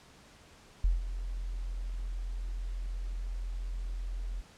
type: tone with ADSR envelope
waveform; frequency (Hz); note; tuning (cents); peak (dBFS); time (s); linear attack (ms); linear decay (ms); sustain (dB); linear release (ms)
sine; 42.87; F1; -31; -21; 0.84-4.42; 5; 160; -12; 24
effects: pink hiss -57 dBFS RMS until 4.57 s + low-pass 8000 Hz 12 dB/octave